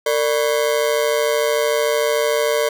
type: ring-modulated tone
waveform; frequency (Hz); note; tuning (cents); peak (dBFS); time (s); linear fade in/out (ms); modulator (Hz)
40% pulse; 523.3; C5; 0; -12; 0.06-2.69; 5; 66.7
effects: none